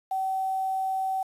sine tone with quantisation, 764 Hz, G5, 45 cents flat, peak -25 dBFS, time 0.11-1.23 s, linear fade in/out 5 ms, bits 8, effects resampled to 32000 Hz

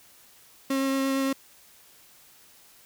35% pulse tone with vibrato, 269.8 Hz, C#4, 47 cents flat, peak -22 dBFS, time 0.7-1.33 s, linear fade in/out 5 ms, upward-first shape sine, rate 8.7 Hz, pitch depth 9 cents each way, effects white hiss -55 dBFS RMS until 2.85 s

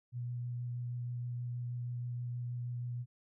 sine tone with vibrato, 121.7 Hz, B2, 25 cents flat, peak -36 dBFS, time 0.12-3.06 s, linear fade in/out 50 ms, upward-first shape sine, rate 6.3 Hz, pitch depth 10 cents each way, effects none

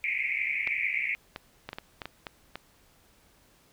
pink band-pass noise, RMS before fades -30 dBFS, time 0.04-1.15 s, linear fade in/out 0 ms, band 2100 to 2400 Hz, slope 96 dB/octave
clicks, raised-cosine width 0.3 ms, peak -20 dBFS, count 9, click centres 0.674 / 1.361 / 1.69 / 1.731 / 1.785 / 2.018 / 2.056 / 2.268 / 2.556 s
effects pink hiss -62 dBFS RMS until 3.72 s

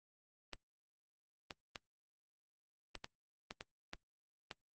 clicks, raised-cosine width 0.2 ms, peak -26 dBFS, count 9, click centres 0.533 / 1.508 / 1.758 / 2.953 / 3.044 / 3.509 / 3.609 / 3.934 / 4.512 s, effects Opus 24 kbps

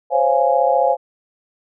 sine chord, Db major seventh, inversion third, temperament just, 519.7 / 554.4 / 693 / 831.5 Hz, C5 / Db5 / F5 / Ab5, -12 / 0 / -14 / +2 cents, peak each -18 / -19 / -18 / -18 dBFS, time 0.1-0.97 s, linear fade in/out 50 ms, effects none

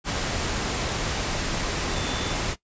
sine tone in noise, 3520 Hz, A7, in tune, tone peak -35 dBFS, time 1.92-2.37 s, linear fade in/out 50 ms, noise pink, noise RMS -27 dBFS, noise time 0.04-2.56 s, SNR -11 dB, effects noise-tail reverb RT60 0.1 s tail -18 dB re dry + resampled to 16000 Hz

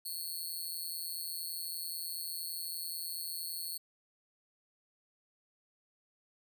5% pulse tone with amplitude modulation, 4376 Hz, C#8, 23 cents flat, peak -27 dBFS, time 0.05-3.78 s, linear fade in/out 10 ms, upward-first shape sine, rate 169 Hz, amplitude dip 90%, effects none

